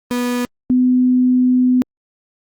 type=tone pair in turn; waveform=35% pulse / sine; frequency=245 / 252 Hz; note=B3 / B3; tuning=-14 / +35 cents; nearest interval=unison; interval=49 cents; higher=second; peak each=-15 / -10 dBFS; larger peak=second; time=0.11-0.45 / 0.7-1.82 s; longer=second; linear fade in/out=0 ms; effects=Opus 32 kbps